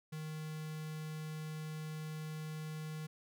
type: tone with notch filter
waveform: square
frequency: 155.56 Hz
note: D#3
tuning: in tune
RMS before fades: -43 dBFS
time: 0.12-3.07 s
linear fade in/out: 10 ms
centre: 640 Hz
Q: 1.2
effects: none